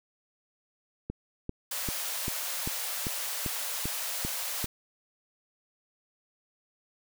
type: click train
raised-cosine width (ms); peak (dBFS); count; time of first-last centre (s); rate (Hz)
3; -20; 10; 1.1-4.643; 2.54
type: high-pass noise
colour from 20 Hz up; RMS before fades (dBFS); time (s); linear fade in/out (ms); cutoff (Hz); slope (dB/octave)
white; -34; 1.71-4.66; 5; 480; 96
effects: none